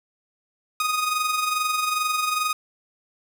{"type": "tone with amplitude modulation", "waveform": "sawtooth", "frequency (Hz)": 1244.5, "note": "D#6", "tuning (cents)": 0, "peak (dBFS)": -16, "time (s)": [0.8, 2.53], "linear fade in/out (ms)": 2, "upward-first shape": "sine", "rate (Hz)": 22.4, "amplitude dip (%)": 50, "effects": []}